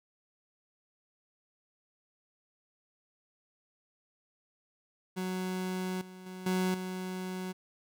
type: tone with level steps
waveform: 30% pulse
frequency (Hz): 185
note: F#3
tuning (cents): 0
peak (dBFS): -30 / -44 / -39 / -25 / -33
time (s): 5.16-7.53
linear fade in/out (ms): 20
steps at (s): 6.01 / 6.26 / 6.46 / 6.74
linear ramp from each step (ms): 5
effects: none